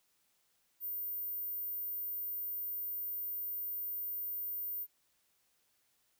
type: tone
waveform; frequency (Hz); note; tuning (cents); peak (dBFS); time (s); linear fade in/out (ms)
sine; 14510; A#9; -48; -36; 0.8-4.87; 50
effects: white hiss -75 dBFS RMS until 6.19 s